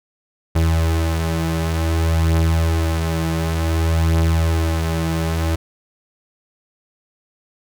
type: beating tone pair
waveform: 35% pulse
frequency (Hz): 81.5 / 82.05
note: E2 / E2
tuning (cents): -19 / -8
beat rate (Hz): 0.55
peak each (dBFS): -15 / -21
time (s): 0.55-5.56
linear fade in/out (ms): 10
effects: none

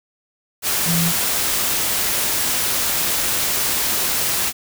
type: tone in noise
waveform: sine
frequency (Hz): 169.1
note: E3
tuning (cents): +44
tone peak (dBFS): -18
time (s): 0.85-1.13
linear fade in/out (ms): 50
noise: white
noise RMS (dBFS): -20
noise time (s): 0.62-4.53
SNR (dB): -1
effects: none

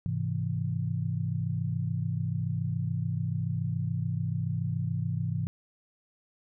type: chord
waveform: sine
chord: Ab augmented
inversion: none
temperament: equal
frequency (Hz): 103.83 / 130.81 / 164.81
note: Ab2 / C3 / E3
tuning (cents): 0 / 0 / 0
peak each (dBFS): -32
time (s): 0.06-5.47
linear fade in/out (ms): 0
effects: none

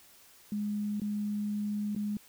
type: tone with dropouts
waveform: sine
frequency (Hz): 207.7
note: G#3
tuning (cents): 0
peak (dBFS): -30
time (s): 0.52-2.17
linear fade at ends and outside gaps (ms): 2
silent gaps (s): 0.999-1.017 / 1.95-1.962
effects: white hiss -58 dBFS RMS until 2.28 s

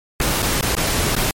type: noise with dropouts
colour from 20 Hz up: pink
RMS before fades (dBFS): -19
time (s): 0.2-1.31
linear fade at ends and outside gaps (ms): 2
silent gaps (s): 0.422-0.426 / 0.611-0.626 / 0.752-0.767 / 1.153-1.164
effects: MP3 64 kbps

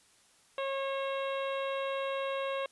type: harmonic tone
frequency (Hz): 544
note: C#5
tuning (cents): -33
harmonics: 1 / 2 / 3 / 4 / 5 / 6 / 7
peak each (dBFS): -33 / -38 / -45 / -46 / -44 / -49 / -48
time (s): 0.58-2.66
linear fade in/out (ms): 2
effects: white hiss -64 dBFS RMS until 2.71 s + resampled to 24000 Hz

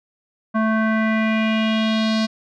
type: tone with low-pass filter sweep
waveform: square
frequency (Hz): 220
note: A3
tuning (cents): 0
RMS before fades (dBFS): -19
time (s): 0.54-2.27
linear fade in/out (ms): 20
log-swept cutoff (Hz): 1300 to 4700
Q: 3.1
effects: none

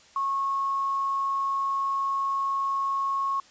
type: tone with quantisation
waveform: sine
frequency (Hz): 1095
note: C#6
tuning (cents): -22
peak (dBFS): -24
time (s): 0.16-3.4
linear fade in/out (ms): 2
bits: 8
effects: white hiss -55 dBFS RMS until 3.5 s + resampled to 16000 Hz

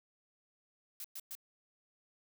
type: noise bursts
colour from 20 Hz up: blue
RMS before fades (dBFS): -44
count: 3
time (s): 1-1.352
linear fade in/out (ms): 2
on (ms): 44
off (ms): 110
effects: none

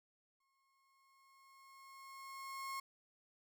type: tone with exponential growth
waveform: 35% pulse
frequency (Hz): 1082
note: C#6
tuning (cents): -42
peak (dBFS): -39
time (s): 0.4-2.8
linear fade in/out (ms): 5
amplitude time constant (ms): 520
effects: none

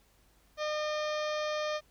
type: harmonic tone with a mistuned harmonic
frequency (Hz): 607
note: D#5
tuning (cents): -43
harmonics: 1 / 2 / 3 / 4 / 5 / 6 / 7 / 8 / 9 / 10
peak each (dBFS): -32 / -38 / -42 / -44 / -46 / -48 / -49 / -50 / -51 / -52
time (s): 0.57-1.81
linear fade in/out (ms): 50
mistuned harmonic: 5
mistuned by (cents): +80
effects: added 50 Hz sine -67 dBFS peak until 1.9 s + pink hiss -67 dBFS RMS until 1.9 s

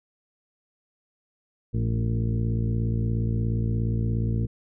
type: harmonic tone with a mistuned harmonic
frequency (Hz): 57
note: A#1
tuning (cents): -38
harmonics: 1 / 2 / 3 / 4 / 5 / 6 / 7 / 8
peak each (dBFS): -29 / -24 / -34 / -32 / -40 / -39 / -47 / -41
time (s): 1.73-4.47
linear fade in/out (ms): 20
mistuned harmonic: 4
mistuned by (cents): -44
effects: none

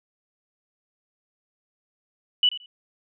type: tone with echo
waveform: sine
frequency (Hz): 2960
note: F#7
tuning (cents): 0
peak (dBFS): -15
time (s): 2.43-2.49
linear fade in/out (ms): 2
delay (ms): 85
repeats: 2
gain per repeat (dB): -15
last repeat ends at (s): 2.66
effects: none

